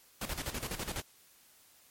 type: noise with tremolo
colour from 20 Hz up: pink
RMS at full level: -36 dBFS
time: 0.21-1.02 s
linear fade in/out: 5 ms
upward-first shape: square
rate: 12 Hz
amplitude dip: 70%
effects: white hiss -62 dBFS RMS until 1.9 s + MP3 64 kbps